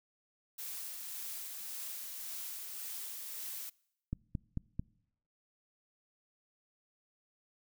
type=noise with tremolo; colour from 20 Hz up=blue; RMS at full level=-42 dBFS; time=0.58-3.7 s; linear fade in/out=10 ms; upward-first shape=sine; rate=1.8 Hz; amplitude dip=25%
type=click train; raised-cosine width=5 ms; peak=-23 dBFS; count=4; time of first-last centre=4.13-4.795 s; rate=4.51 Hz
effects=noise-tail reverb RT60 0.8 s tail -25 dB re dry